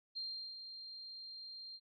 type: tone with ADSR envelope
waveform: sine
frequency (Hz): 4186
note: C8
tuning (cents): 0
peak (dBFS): -39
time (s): 0.15-1.8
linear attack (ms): 23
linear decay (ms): 380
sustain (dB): -8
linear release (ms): 50
effects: none